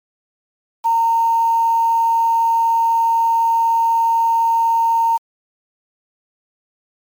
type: tone with quantisation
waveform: sine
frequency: 917 Hz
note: A#5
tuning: 29 cents flat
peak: -12 dBFS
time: 0.84-5.18 s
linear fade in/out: 20 ms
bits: 6
effects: MP3 96 kbps